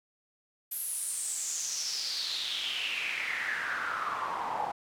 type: noise with band-pass filter sweep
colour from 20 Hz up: pink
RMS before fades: -34 dBFS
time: 0.71-4.72 s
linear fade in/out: 10 ms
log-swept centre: 12000 to 790 Hz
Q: 6
effects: none